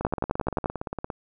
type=two click trains; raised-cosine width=1 ms; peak=-9 / -16 dBFS; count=8 / 20; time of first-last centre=0.05-0.659 / 0.01-1.102 s; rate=11.5 / 17.4 Hz; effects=none